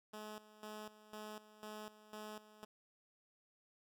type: tone with tremolo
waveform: 10% pulse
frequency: 213.2 Hz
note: G#3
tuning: 46 cents sharp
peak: -39 dBFS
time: 0.13-2.65 s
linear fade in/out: 10 ms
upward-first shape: square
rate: 2 Hz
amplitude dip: 80%
effects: none